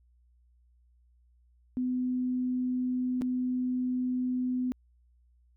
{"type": "tone with dropouts", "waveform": "sine", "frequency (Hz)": 252.1, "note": "B3", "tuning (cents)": 36, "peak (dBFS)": -27, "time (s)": [1.77, 4.72], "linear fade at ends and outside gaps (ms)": 0, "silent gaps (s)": [3.212, 3.219], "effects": ["added 60 Hz sine -61 dBFS peak until 5.56 s"]}